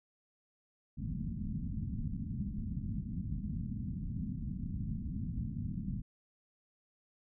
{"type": "low-pass noise", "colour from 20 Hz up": "white", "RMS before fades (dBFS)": -38, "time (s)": [0.97, 6.02], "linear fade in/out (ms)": 20, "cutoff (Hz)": 230, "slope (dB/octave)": 48, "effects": []}